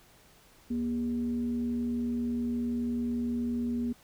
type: tone with frequency modulation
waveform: sine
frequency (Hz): 239.6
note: A#3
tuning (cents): +48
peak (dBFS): -28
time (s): 0.7-3.93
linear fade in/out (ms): 10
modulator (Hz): 166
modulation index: 0.34
effects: pink hiss -59 dBFS RMS until 4.03 s